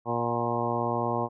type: harmonic tone with a mistuned harmonic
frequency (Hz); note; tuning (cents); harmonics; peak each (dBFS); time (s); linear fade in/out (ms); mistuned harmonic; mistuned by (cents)
118.3; A#2; +26; 1 / 2 / 3 / 4 / 5 / 6 / 7 / 8 / 9; -34 / -34 / -34 / -34 / -34 / -34 / -34 / -34 / -34; 0.05-1.29; 50; 6; +22
effects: none